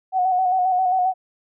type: tone with vibrato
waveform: sine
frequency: 740 Hz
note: F#5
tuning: in tune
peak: -16 dBFS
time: 0.12-1.14 s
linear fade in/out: 50 ms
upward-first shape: square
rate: 7.5 Hz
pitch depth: 34 cents each way
effects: none